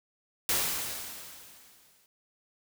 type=noise with exponential decay; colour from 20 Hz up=white; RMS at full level=-26 dBFS; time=0.49-2.06 s; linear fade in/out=1 ms; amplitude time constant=340 ms; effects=none